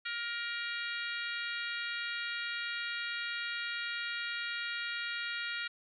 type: harmonic tone with a mistuned harmonic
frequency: 470.8 Hz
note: A#4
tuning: 17 cents sharp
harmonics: 3 / 4 / 5 / 6 / 7 / 8 / 9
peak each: -39 / -41 / -43 / -45 / -46 / -47 / -48 dBFS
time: 0.05-5.68 s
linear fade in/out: 10 ms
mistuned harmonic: 8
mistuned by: +16 cents
effects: none